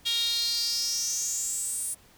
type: tone with high-pass filter sweep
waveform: sawtooth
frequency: 466.2 Hz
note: A#4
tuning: in tune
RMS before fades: -29 dBFS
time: 0.05-1.95 s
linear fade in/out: 20 ms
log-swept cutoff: 3400 to 9600 Hz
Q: 7.3
effects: pink hiss -57 dBFS RMS until 2.17 s